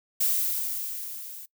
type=noise with level ramp; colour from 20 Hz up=violet; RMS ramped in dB=-23 to -42 dBFS; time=0.2-1.46 s; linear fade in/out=10 ms; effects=noise-tail reverb RT60 0.1 s tail -22 dB re dry